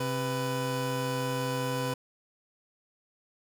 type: tone pair together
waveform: 25% pulse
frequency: 132.17 / 499 Hz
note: C3 / B4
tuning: +18 / +18 cents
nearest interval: octave + major seventh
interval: 2300 cents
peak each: -28 / -28 dBFS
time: 0-1.94 s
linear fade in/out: 5 ms
effects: none